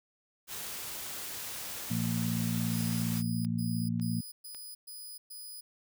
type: noise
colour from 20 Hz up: white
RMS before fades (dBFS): -40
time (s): 0.47-3.23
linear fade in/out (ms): 50
type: click train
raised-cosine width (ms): 0.2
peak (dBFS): -33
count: 6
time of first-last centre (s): 1.8-4.547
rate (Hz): 1.82
type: harmonic tone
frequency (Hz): 57.3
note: A#1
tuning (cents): -29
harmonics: 2 / 3 / 4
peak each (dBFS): -34 / -33 / -33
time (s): 1.9-4.21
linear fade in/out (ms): 10
type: tone bursts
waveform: 5% pulse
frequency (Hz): 4978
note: D#8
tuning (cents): 0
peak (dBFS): -36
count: 7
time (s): 2.72-5.61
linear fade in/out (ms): 10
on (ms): 310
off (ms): 120
effects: none